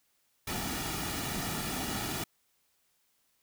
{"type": "noise with comb filter", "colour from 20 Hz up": "pink", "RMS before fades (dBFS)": -35, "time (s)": [0.47, 2.24], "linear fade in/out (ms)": 5, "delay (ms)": 1.9, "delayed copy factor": -0.6, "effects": ["white hiss -73 dBFS RMS until 3.42 s"]}